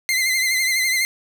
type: tone with vibrato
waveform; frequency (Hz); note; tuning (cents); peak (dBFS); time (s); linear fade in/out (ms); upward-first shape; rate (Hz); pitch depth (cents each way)
sawtooth; 2070; C7; -19; -14; 0.09-1.05; 0; triangle; 12; 59
effects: none